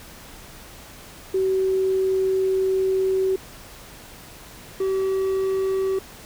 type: tone pair in turn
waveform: sine / triangle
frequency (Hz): 380 / 383.1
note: F#4 / G4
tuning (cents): +46 / -40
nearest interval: unison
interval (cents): 14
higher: second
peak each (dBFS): -18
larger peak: neither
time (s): 1.34-3.36 / 4.8-5.99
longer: first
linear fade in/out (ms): 5
effects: pink hiss -43 dBFS RMS until 6.25 s